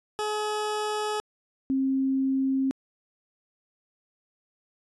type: tone pair in turn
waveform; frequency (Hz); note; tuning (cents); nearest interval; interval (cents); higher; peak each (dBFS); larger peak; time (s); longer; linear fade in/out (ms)
20% pulse / sine; 424 / 267.1; G#4 / C4; +36 / +36; minor sixth; 800; first; -22; neither; 0.19-1.2 / 1.7-2.71; neither; 0
effects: resampled to 24000 Hz